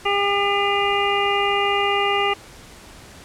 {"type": "harmonic tone", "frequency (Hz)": 402.5, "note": "G4", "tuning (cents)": 46, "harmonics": [1, 2, 3, 5, 6, 7], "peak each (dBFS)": [-23, -23, -24, -26, -28, -25], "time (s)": [0.05, 2.34], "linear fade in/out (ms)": 10, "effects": ["pink hiss -43 dBFS RMS until 3.24 s", "low-pass 10000 Hz 12 dB/octave"]}